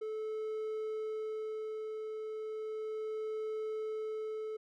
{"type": "tone with tremolo", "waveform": "triangle", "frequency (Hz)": 434.6, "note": "A4", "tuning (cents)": -21, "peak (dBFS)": -33, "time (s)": [0.01, 4.57], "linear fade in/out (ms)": 10, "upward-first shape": "sine", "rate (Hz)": 0.35, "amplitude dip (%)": 30, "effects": []}